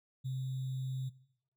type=tone with sample-and-hold; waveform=sine; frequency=130.81 Hz; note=C3; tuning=in tune; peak=-34 dBFS; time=0.24-1.1 s; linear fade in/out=20 ms; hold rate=3675 Hz; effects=noise-tail reverb RT60 0.7 s tail -19 dB re dry